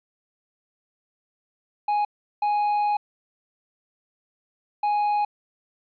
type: tone bursts at uneven times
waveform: triangle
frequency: 830.6 Hz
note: G#5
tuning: in tune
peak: -18 dBFS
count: 3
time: 1.88-2.05 / 2.42-2.97 / 4.83-5.25 s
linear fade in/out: 5 ms
effects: resampled to 11025 Hz + 10-bit